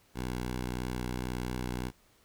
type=tone with vibrato; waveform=10% pulse; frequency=61.9 Hz; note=B1; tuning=5 cents sharp; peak=-25 dBFS; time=0.14-1.92 s; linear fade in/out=50 ms; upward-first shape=sine; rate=3 Hz; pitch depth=15 cents each way; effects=pink hiss -65 dBFS RMS until 2.24 s